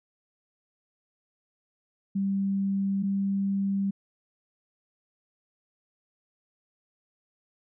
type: tone pair in turn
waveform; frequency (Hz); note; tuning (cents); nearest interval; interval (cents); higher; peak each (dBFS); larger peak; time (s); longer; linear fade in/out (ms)
sine; 196.1 / 196.78; G3 / G3; +1 / +7; unison; 6; second; -24; neither; 2.15-3.03 / 3.03-3.91; neither; 10
effects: none